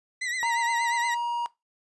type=tone with vibrato; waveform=40% pulse; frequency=1975.5 Hz; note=B6; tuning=in tune; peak=-27 dBFS; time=0.21-1.15 s; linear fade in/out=10 ms; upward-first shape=triangle; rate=8.5 Hz; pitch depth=89 cents each way
type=tone with pitch glide; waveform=triangle; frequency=932.3 to 949.1 Hz; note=A#5 to A#5; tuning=0 to +31 cents; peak=-23 dBFS; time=0.43-1.46 s; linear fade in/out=0 ms; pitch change=+31 cents; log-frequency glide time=0.76-1.21 s
effects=noise-tail reverb RT60 0.2 s tail -20 dB re dry + resampled to 24000 Hz